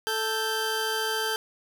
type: tone pair together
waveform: 20% pulse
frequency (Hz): 440 / 1566.9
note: A4 / G6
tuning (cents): 0 / -1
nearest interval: octave + minor seventh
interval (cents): 2199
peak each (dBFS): -24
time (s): 0.07-1.36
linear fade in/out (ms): 0
effects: none